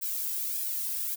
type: noise with flanger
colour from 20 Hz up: violet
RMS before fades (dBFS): -32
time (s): 0.01-1.16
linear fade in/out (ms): 20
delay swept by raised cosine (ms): 1.2 to 1.94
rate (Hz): 1.7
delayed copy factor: +0.95
effects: none